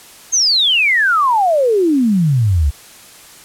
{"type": "exponential sweep", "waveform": "sine", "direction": "down", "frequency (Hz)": [6560, 66.1], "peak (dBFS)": -10, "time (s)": [0.32, 2.71], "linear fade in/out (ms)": 20, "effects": ["white hiss -40 dBFS RMS until 3.44 s", "low-pass 12000 Hz 12 dB/octave"]}